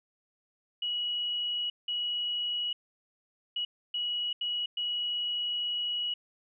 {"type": "tone bursts at uneven times", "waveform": "sine", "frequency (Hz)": 2918, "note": "F#7", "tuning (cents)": -25, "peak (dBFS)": -29, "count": 6, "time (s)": [[0.82, 1.7], [1.88, 2.73], [3.56, 3.65], [3.94, 4.33], [4.41, 4.66], [4.77, 6.14]], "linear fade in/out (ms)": 5, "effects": []}